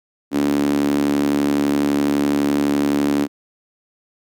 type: tone with high-pass filter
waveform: sawtooth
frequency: 71.9 Hz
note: D2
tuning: 36 cents flat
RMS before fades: -18 dBFS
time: 0.31-3.28 s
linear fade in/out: 50 ms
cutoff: 270 Hz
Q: 5.8
effects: none